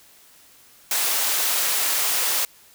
white high-pass noise, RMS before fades -22 dBFS, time 0.91-2.45 s, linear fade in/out 2 ms, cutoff 500 Hz, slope 12 dB/octave, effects white hiss -52 dBFS RMS until 2.74 s

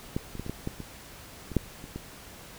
clicks, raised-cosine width 3 ms, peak -15 / -26 / -21 / -25 / -19 / -18 / -24 / -25 / -9 / -28 / -22 dBFS, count 11, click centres 0.165 / 0.353 / 0.396 / 0.464 / 0.496 / 0.674 / 0.803 / 1.517 / 1.567 / 1.841 / 1.96 s, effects pink hiss -47 dBFS RMS until 2.58 s

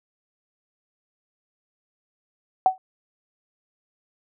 sine tone with exponential decay, 753 Hz, F#5, 30 cents sharp, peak -9 dBFS, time 2.66-2.78 s, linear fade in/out 1 ms, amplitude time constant 24 ms, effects none

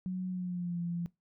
sine tone with pitch glide, 184.3 to 171.96 Hz, F#3 to F3, -7 to -27 cents, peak -32 dBFS, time 0.06-1.06 s, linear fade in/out 0 ms, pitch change -120 cents, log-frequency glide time 0.29-0.8 s, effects noise-tail reverb RT60 0.2 s tail -21 dB re dry

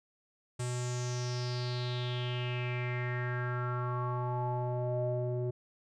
square tone with low-pass filter sweep, 123.47 Hz, B2, in tune, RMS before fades -34 dBFS, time 0.59-5.51 s, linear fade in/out 10 ms, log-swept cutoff 8400 to 470 Hz, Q 5.5, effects none

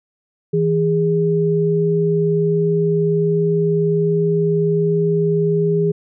sine tone pair together, 162.9 / 410 Hz, E3 / G#4, -20 / -22 cents, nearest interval octave + major third, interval 1598 cents, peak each -17 / -16 dBFS, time 0.53-5.92 s, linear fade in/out 10 ms, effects none

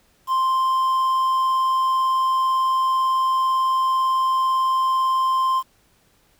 triangle tone with quantisation, 1047 Hz, C6, 1 cent sharp, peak -15 dBFS, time 0.27-5.63 s, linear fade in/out 50 ms, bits 7, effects pink hiss -60 dBFS RMS until 6.39 s

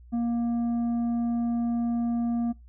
sine tone with tanh clipping, 235.4 Hz, A#3, 17 cents sharp, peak -25 dBFS, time 0.12-2.53 s, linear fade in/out 20 ms, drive 6 dB, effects noise-tail reverb RT60 0.2 s tail -22 dB re dry + added 60 Hz sine -47 dBFS peak until 2.68 s

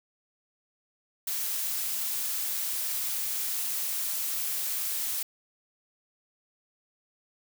blue noise, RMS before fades -31 dBFS, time 1.27-5.23 s, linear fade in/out 5 ms, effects none

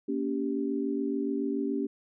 sine chord, G diminished, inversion first, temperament just, 235.2 / 282.2 / 392 Hz, Bb3 / Db4 / G4, +16 / +31 / 0 cents, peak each -33 / -30 / -33 dBFS, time 0.08-1.87 s, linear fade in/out 10 ms, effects none

